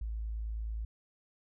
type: tone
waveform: sine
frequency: 54.7 Hz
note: A1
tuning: 9 cents flat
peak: -34 dBFS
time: 0.01-0.85 s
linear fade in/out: 5 ms
effects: none